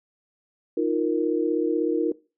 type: chord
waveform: sine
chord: Eb suspended second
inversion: none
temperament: equal with one note detuned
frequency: 312.9 / 349.2 / 466.2 Hz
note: Eb4 / F4 / Bb4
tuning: +10 / 0 / 0 cents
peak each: -25 dBFS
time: 0.77-2.12 s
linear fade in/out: 5 ms
effects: noise-tail reverb RT60 0.3 s tail -20 dB re dry